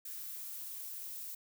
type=noise with high-pass filter sweep; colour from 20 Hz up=violet; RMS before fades=-44 dBFS; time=0.05-1.35 s; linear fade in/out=5 ms; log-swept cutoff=1400 to 600 Hz; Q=2; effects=none